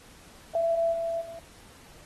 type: tone with level steps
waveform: sine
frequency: 667 Hz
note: E5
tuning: 20 cents sharp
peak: -22 / -27 / -38 dBFS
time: 0.55-1.39 s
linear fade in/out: 2 ms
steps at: 0.92 / 1.2 s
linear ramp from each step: 20 ms
effects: pink hiss -53 dBFS RMS until 2.05 s + AAC 32 kbps